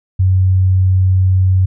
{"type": "tone", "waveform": "sine", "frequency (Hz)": 93.5, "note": "F#2", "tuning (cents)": 19, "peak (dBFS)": -8, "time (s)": [0.19, 1.66], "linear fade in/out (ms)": 10, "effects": []}